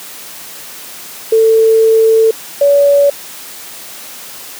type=tone pair in turn; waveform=sine; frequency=445.9 / 568.2 Hz; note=A4 / C#5; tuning=+23 / +43 cents; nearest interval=major third; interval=420 cents; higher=second; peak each=-5 dBFS; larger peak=neither; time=1.32-2.31 / 2.61-3.1 s; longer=first; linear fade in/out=5 ms; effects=white hiss -30 dBFS RMS until 4.59 s + high-pass 150 Hz 12 dB/octave